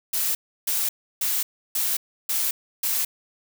blue noise bursts, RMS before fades -24 dBFS, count 6, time 0.13-3.05 s, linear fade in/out 5 ms, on 220 ms, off 320 ms, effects none

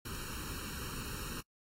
pink noise with comb filter, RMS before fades -42 dBFS, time 0.05-1.41 s, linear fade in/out 5 ms, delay 0.72 ms, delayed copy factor +0.95, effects noise-tail reverb RT60 0.1 s tail -26 dB re dry + AAC 48 kbps

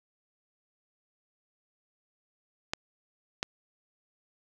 clicks, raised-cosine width 0.2 ms, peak -12 dBFS, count 2, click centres 2.735 / 3.429 s, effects none

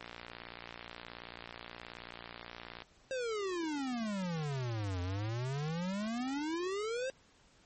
click train, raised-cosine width 0.3 ms, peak -28 dBFS, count 166, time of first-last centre 0.01-2.821 s, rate 58.7 Hz
square exponential two-way sweep, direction down then up, 539 to 87.3 to 539 Hz, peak -35 dBFS, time 3.11-7.1 s, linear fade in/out 0 ms, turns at 5.01 s
effects pink hiss -65 dBFS RMS until 7.65 s + MP3 32 kbps

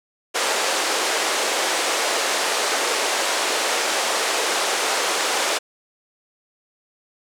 pink band-pass noise, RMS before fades -22 dBFS, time 0.34-5.59 s, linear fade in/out 20 ms, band 410 to 9300 Hz, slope 24 dB/octave, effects none

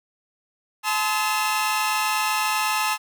sawtooth tone cluster, 860 / 1034 / 1276 / 2725 Hz, A5 / C6 / D#6 / F7, -40 / -21 / +43 / -43 cents, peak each -21 / -24 / -23 / -26 dBFS, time 0.83-2.98 s, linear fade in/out 50 ms, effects none

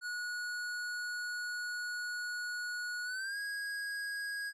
square tone with pitch glide, 1458 to 1646 Hz, F#6 to G#6, -26 to -16 cents, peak -37 dBFS, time 0.01-4.53 s, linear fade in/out 50 ms, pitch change +210 cents, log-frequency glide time 3.04-3.38 s, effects low-pass 10000 Hz 12 dB/octave

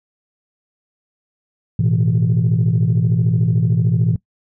sine chord, A suspended second, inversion none, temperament equal, 110 / 123.47 / 164.81 Hz, A2 / B2 / E3, 0 / 0 / 0 cents, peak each -16 dBFS, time 1.79-4.16 s, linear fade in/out 5 ms, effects noise-tail reverb RT60 0.1 s tail -21 dB re dry + tanh soft clip ceiling -8 dBFS

